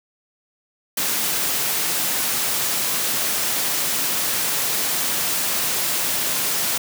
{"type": "high-pass noise", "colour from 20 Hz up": "white", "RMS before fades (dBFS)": -22, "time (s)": [0.97, 6.78], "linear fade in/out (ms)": 5, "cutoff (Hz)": 110, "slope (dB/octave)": 24, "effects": []}